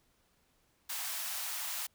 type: high-pass noise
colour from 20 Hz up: white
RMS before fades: -38 dBFS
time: 0.89-1.87 s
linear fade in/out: 10 ms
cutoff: 670 Hz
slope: 48 dB/octave
effects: pink hiss -72 dBFS RMS until 1.94 s